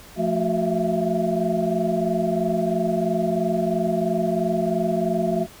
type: tone cluster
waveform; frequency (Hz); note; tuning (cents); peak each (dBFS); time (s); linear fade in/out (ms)
sine; 174.6 / 220.7 / 367.6 / 655 / 678; F3 / A3 / F#4 / E5 / E5; 0 / +5 / -11 / -11 / +49; -26; 0.16-5.47; 50
effects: pink hiss -45 dBFS RMS until 5.6 s